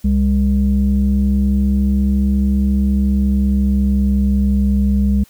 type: tone pair together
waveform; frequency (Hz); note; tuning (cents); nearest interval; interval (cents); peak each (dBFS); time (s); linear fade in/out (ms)
sine; 67.3 / 201.7; C2 / G3; +49 / +50; octave + perfect fifth; 1901; -13; 0.04-5.24; 10
effects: tanh soft clip ceiling -7 dBFS + white hiss -50 dBFS RMS until 5.29 s